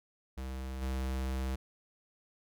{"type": "tone with level steps", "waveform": "square", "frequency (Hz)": 65.41, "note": "C2", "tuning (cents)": 0, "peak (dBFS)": [-38, -33], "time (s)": [0.37, 1.56], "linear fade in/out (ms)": 10, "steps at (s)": 0.81, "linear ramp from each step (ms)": 20, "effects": []}